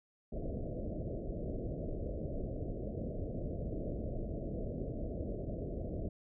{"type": "low-pass noise", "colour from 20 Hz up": "pink", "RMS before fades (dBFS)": -39, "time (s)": [0.32, 6.09], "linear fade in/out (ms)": 5, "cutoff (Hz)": 660, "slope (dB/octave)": 96, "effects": []}